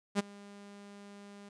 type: tone with ADSR envelope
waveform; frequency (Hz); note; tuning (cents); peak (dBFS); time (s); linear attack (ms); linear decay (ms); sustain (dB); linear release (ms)
sawtooth; 202.1; G#3; -47; -21; 0.15-1.49; 42; 19; -24; 4
effects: resampled to 22050 Hz